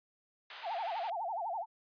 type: band-pass noise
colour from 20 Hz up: white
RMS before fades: -49 dBFS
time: 0.5-1.1 s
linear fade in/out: 2 ms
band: 610 to 3500 Hz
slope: 24 dB/octave
type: tone with vibrato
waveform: sine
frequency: 784 Hz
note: G5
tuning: in tune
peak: -34 dBFS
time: 0.62-1.66 s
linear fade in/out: 50 ms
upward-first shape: sine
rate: 12 Hz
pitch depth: 270 cents each way
effects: resampled to 11025 Hz